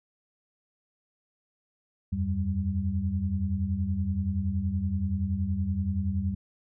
sine tone cluster, 82.9 / 93.5 / 195.4 Hz, E2 / F#2 / G3, +10 / +19 / -5 cents, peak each -30 dBFS, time 2.12-6.35 s, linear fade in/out 10 ms, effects none

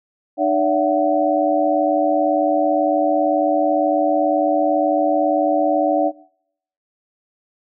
sine tone cluster, 302.2 / 570 / 668 / 748 Hz, D4 / C#5 / E5 / F#5, +50 / +48 / +23 / +19 cents, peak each -20 dBFS, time 0.37-6.12 s, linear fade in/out 50 ms, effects noise-tail reverb RT60 0.7 s tail -23 dB re dry

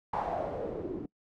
white noise with low-pass filter sweep, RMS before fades -35 dBFS, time 0.13-1.06 s, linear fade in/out 5 ms, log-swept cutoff 920 to 300 Hz, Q 4.3, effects noise-tail reverb RT60 0.1 s tail -24 dB re dry

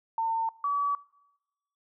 sine tone pair in turn, 904 / 1143.3 Hz, A5 / D6, +47 / -47 cents, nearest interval major third, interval 406 cents, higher second, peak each -25 dBFS, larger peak neither, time 0.18-0.49 / 0.64-0.95 s, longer neither, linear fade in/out 2 ms, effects noise-tail reverb RT60 1.0 s tail -23 dB re dry

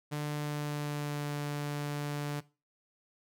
sawtooth tone with pitch glide, 148.4 to 146.02 Hz, D3 to D3, +18 to -10 cents, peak -29 dBFS, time 0.11-2.41 s, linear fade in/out 20 ms, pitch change -28 cents, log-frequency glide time 0.32-1.32 s, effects noise-tail reverb RT60 0.3 s tail -19 dB re dry

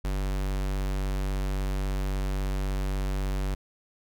square tone, 48.17 Hz, G1, 30 cents flat, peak -27 dBFS, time 0.04-3.55 s, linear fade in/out 10 ms, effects none

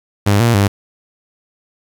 sawtooth tone with pitch steps, 101.5 / 117.4 / 100.3 Hz, G#2 / A#2 / G2, -39 / +13 / +40 cents, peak -6 dBFS, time 0.26-0.68 s, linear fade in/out 10 ms, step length 140 ms, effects 7-bit

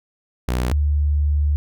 sawtooth / sine tone pair in turn, 61.74 / 73.42 Hz, B1 / D2, 0 / 0 cents, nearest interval minor third, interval 300 cents, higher second, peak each -15 dBFS, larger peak neither, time 0.48-0.72 / 0.72-1.56 s, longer second, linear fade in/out 0 ms, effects none

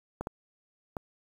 clicks, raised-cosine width 1 ms, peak -20 dBFS, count 3, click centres 0.21 / 0.271 / 0.968 s, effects 8-bit

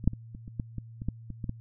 clicks, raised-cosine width 5 ms, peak -24 / -9 / -26 / -28 / -29 / -19 / -23 / -25 / -16 / -25 / -22 / -19 dBFS, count 12, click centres 0.041 / 0.076 / 0.134 / 0.349 / 0.479 / 0.598 / 0.783 / 1.019 / 1.086 / 1.303 / 1.442 / 1.494 s, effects added 114 Hz sine -44 dBFS peak until 1.6 s

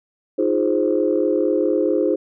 sine chord, F minor seventh, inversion third, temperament equal with one note detuned, 311.1 / 351 / 415.3 / 523.3 Hz, Eb4 / F4 / Ab4 / C5, 0 / +9 / 0 / 0 cents, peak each -21 dBFS, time 0.38-2.16 s, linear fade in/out 10 ms, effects tanh soft clip ceiling -6 dBFS

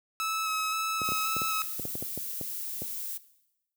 sawtooth tone with vibrato, 1294 Hz, E6, 32 cents flat, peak -25 dBFS, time 0.2-1.62 s, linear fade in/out 0 ms, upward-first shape square, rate 1.9 Hz, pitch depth 14 cents each way
clicks, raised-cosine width 2 ms, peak -23 dBFS, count 12, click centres 1.017 / 1.089 / 1.12 / 1.366 / 1.418 / 1.796 / 1.853 / 1.954 / 2.025 / 2.176 / 2.412 / 2.82 s
violet noise, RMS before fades -36 dBFS, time 1.04-3.18 s, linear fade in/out 10 ms
effects noise-tail reverb RT60 0.9 s tail -17 dB re dry + high-pass 80 Hz 12 dB/octave

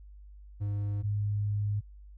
triangle / sine tone pair in turn, 102.1 / 103.35 Hz, G#2 / G#2, -29 / -8 cents, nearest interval unison, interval 21 cents, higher second, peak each -27 dBFS, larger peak neither, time 0.6-1.03 / 1.03-1.81 s, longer second, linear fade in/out 20 ms, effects added 50 Hz sine -47 dBFS peak until 2.17 s

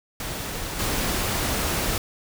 pink noise with level steps, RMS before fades -31 / -25 dBFS, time 0.2-1.98 s, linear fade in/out 2 ms, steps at 0.79 s, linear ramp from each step 2 ms, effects none

